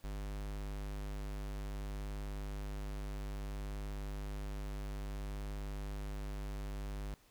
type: tone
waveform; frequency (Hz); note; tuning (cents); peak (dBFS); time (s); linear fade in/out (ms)
square; 50.3; G1; +45; -40; 0.04-7.14; 0
effects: pink hiss -67 dBFS RMS until 7.3 s